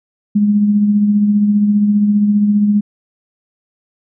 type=tone with tremolo; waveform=sine; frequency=206.8 Hz; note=G#3; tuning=7 cents flat; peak=-7 dBFS; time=0.35-2.81 s; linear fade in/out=10 ms; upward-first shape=triangle; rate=15 Hz; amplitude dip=45%; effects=none